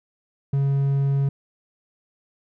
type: tone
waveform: triangle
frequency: 138.59 Hz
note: C#3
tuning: in tune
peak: -16 dBFS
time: 0.53-1.29 s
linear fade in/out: 5 ms
effects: none